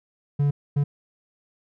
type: tone bursts at uneven times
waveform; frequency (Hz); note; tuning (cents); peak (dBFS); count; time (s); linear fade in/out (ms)
triangle; 143.4; D3; -41; -16; 2; 0.39-0.51 / 0.76-0.84; 10
effects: none